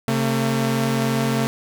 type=tone pair together; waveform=sawtooth; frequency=134.3 / 225.6 Hz; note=C3 / A3; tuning=+46 / +44 cents; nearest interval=major sixth; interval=898 cents; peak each=-18 / -17 dBFS; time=0.08-1.47 s; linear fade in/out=0 ms; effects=none